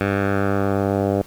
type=tone with low-pass filter sweep; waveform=10% pulse; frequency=99.1 Hz; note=G2; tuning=19 cents sharp; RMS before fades=-20 dBFS; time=0.01-1.22 s; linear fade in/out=0 ms; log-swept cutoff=2100 to 650 Hz; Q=1.7; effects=pink hiss -46 dBFS RMS until 1.26 s